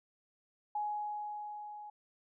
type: tone with level ramp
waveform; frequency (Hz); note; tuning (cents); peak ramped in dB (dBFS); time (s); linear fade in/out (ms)
sine; 837; G#5; +13; -32 to -45; 0.75-1.9; 5
effects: none